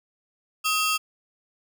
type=ring-modulated tone; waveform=sawtooth; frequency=1984 Hz; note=B6; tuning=7 cents sharp; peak=-15 dBFS; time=0.64-0.98 s; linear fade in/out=20 ms; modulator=721 Hz; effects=none